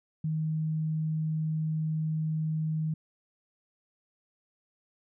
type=tone; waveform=sine; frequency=157 Hz; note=D#3; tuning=16 cents sharp; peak=-27 dBFS; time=0.24-2.94 s; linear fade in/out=5 ms; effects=none

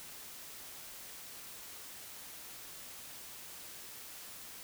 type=silence; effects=white hiss -49 dBFS RMS until 4.63 s

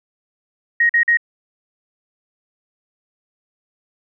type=tone bursts; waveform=sine; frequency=1878 Hz; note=A#6; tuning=12 cents sharp; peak=-11 dBFS; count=3; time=0.8-1.172 s; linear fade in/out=5 ms; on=94 ms; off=45 ms; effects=none

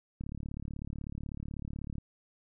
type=click train; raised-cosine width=5 ms; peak=-27 dBFS; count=65; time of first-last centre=0.21-1.983 s; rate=36.1 Hz; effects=none

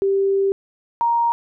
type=tone pair in turn; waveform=sine; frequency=392 / 936.4 Hz; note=G4 / A#5; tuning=0 / +8 cents; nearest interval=octave + minor third; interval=1508 cents; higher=second; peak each=-15 dBFS; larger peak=neither; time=0.02-0.52 / 1.01-1.32 s; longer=first; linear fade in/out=0 ms; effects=none

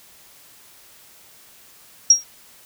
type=tone with exponential decay; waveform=sine; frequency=5630 Hz; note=F8; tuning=13 cents sharp; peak=-4 dBFS; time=2.1-2.24 s; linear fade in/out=5 ms; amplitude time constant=29 ms; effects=white hiss -49 dBFS RMS until 2.65 s

